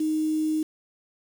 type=tone with quantisation; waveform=sine; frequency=311.1 Hz; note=D#4; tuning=in tune; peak=-22 dBFS; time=0-0.63 s; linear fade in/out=5 ms; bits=7; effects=none